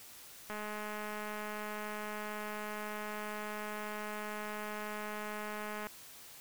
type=click train; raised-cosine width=0.5 ms; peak=-27 dBFS; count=1134; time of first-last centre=0.5-5.87 s; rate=211 Hz; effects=white hiss -53 dBFS RMS until 6.4 s